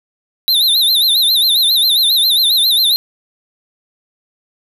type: tone with vibrato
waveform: square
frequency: 3837 Hz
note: A#7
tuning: 49 cents sharp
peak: -10 dBFS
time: 0.48-2.96 s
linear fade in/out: 0 ms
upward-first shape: sine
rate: 7.4 Hz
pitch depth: 150 cents each way
effects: none